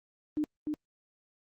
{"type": "tone with echo", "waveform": "sine", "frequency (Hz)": 302.1, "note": "D4", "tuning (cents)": 49, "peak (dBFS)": -27, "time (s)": [0.37, 0.44], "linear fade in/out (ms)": 0, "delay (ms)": 300, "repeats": 1, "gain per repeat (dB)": -3, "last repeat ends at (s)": 0.74, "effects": ["Opus 24 kbps"]}